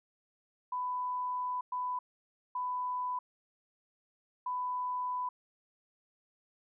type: tone bursts at uneven times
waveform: sine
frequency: 997 Hz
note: B5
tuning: 16 cents sharp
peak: -32 dBFS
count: 4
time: 0.72-1.61 / 1.72-1.99 / 2.55-3.19 / 4.46-5.29 s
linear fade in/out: 5 ms
effects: none